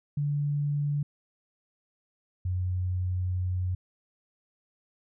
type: tone pair in turn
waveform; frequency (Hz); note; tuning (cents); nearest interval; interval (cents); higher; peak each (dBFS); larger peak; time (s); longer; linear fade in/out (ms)
sine; 145.1 / 91.16; D3 / F#2; -21 / -25; minor sixth; 804; first; -25 / -26; first; 0.17-1.03 / 2.45-3.75; second; 5
effects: none